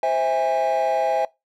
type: chord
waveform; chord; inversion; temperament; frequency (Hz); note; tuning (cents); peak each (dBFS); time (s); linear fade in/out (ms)
triangle; C augmented; none; just; 523.3 / 654.1 / 817.6; C5 / E5 / G#5; 0 / -14 / -27; -22 / -19 / -19; 0.03-1.25; 2
effects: noise-tail reverb RT60 0.2 s tail -22 dB re dry + tanh soft clip ceiling -12 dBFS